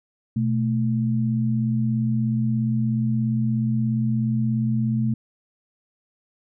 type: tone pair together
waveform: sine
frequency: 123.47 / 220.4 Hz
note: B2 / A3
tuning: 0 / +3 cents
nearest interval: minor seventh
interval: 1003 cents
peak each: -22 dBFS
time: 0.36-5.14 s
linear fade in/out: 5 ms
effects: none